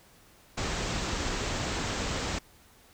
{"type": "low-pass noise", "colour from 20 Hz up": "pink", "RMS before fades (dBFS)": -32, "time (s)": [0.57, 2.39], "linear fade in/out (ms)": 10, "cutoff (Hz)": 7900, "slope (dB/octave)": 96, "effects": ["pink hiss -58 dBFS RMS until 2.93 s"]}